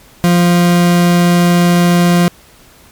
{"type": "tone", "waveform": "40% pulse", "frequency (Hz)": 174.61, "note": "F3", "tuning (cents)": 0, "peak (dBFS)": -6, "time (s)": [0.24, 2.28], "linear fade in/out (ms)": 0, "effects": ["pink hiss -43 dBFS RMS until 2.91 s", "MP3 96 kbps"]}